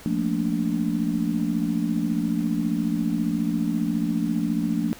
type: chord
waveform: sine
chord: Bb major seventh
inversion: second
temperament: just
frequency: 174.81 / 218.5 / 233.1 / 291.4 Hz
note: F3 / A3 / Bb3 / D4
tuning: +2 / -12 / 0 / -13 cents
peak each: -27 dBFS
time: 0.06-4.93 s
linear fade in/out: 0 ms
effects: pink hiss -45 dBFS RMS until 4.99 s